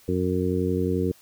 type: harmonic tone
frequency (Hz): 91.2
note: F#2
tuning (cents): -24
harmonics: 1 / 2 / 3 / 4 / 5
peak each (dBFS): -28 / -28 / -28 / -28 / -28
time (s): 0.08-1.12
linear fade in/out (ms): 5
effects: white hiss -55 dBFS RMS until 1.21 s